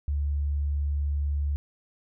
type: tone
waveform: sine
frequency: 72.1 Hz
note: D2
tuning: 31 cents flat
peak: -24 dBFS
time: 0.08-1.56 s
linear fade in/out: 0 ms
effects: none